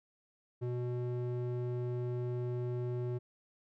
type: tone with band-pass filter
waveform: square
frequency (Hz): 122.8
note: B2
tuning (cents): -9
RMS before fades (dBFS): -36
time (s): 0.61-3.19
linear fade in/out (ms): 20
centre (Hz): 250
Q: 9.1
effects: none